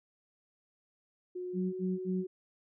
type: tone with pitch glide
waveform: sine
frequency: 362 to 370.5 Hz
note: F#4 to F#4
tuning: -38 to +2 cents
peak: -36 dBFS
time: 1.35-2.27 s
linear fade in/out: 10 ms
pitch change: +40 cents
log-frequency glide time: 1.55-1.69 s
type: tone bursts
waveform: sine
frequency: 185 Hz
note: F#3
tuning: in tune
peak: -30 dBFS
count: 3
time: 1.53-2.244 s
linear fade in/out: 50 ms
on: 200 ms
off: 57 ms
effects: none